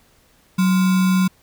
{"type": "tone with sample-and-hold", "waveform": "sine", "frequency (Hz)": 186.1, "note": "F#3", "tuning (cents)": 10, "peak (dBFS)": -13, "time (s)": [0.58, 1.28], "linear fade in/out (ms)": 10, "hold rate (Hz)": 1225, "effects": ["pink hiss -56 dBFS RMS until 1.42 s"]}